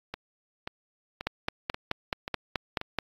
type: two click trains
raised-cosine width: 0.3 ms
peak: -11 / -18 dBFS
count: 9 / 6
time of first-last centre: 1.27-2.987 / 0.14-2.814 s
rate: 4.66 / 1.87 Hz
effects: AAC 32 kbps